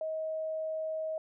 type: tone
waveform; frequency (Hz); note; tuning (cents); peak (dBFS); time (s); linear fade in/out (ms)
sine; 633; D#5; +30; -32; 0.01-1.18; 2
effects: none